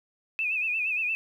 sine tone with vibrato, 2552 Hz, D#7, 43 cents sharp, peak -25 dBFS, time 0.39-1.15 s, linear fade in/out 0 ms, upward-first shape sine, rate 8.6 Hz, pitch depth 86 cents each way, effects 10-bit

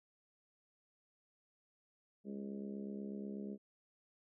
harmonic tone with a mistuned harmonic, 68.2 Hz, C#2, 28 cents flat, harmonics 3 / 4 / 5 / 6 / 7 / 8 / 9, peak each -43 / -52 / -53 / -50 / -59 / -60 / -61 dBFS, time 2.24-3.58 s, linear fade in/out 50 ms, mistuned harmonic 9, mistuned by +22 cents, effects none

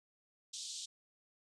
pink band-pass noise, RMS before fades -45 dBFS, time 0.53-0.86 s, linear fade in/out 10 ms, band 3400 to 8400 Hz, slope 48 dB/octave, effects none

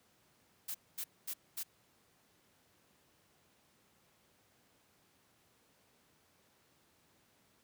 blue noise bursts, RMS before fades -40 dBFS, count 4, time 0.68-1.634 s, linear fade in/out 10 ms, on 66 ms, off 230 ms, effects pink hiss -70 dBFS RMS until 7.63 s + high-pass 100 Hz 12 dB/octave

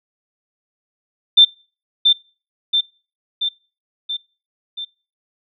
sine tone with echo, 3567 Hz, A7, 23 cents sharp, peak -5 dBFS, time 1.37-1.45 s, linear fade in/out 10 ms, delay 680 ms, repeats 5, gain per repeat -4 dB, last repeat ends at 4.85 s, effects noise-tail reverb RT60 0.4 s tail -25 dB re dry

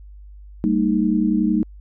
sine tone cluster, 197.2 / 228.1 / 310.1 Hz, G3 / A#3 / D#4, +11 / -37 / -6 cents, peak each -20 dBFS, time 0.64-1.63 s, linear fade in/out 0 ms, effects added 50 Hz sine -38 dBFS peak until 1.8 s

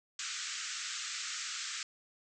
white band-pass noise, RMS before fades -40 dBFS, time 0.19-1.83 s, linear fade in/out 2 ms, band 1200 to 7800 Hz, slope 96 dB/octave, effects none

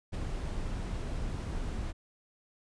brown noise with ADSR envelope, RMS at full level -32 dBFS, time 0.12-1.93 s, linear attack 23 ms, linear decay 20 ms, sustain -3 dB, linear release 31 ms, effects resampled to 22050 Hz

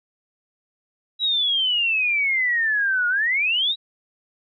sine exponential two-way sweep, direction down then up, 3915 to 1424 to 3915 Hz, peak -18 dBFS, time 1.19-3.76 s, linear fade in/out 50 ms, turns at 3.08 s, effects none

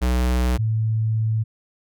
square / sine tone pair in turn, 62 / 110.47 Hz, B1 / A2, +7 / +7 cents, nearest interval minor seventh, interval 1000 cents, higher second, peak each -18 dBFS, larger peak neither, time 0.01-0.58 / 0.58-1.44 s, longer second, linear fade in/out 20 ms, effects none

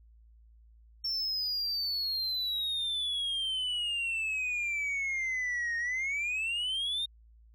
sine exponential two-way sweep, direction down then up, 5450 to 1850 to 3704 Hz, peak -27 dBFS, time 1.04-7.06 s, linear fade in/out 10 ms, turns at 5.77 s, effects tanh soft clip ceiling -29 dBFS + added 56 Hz sine -55 dBFS peak until 7.54 s

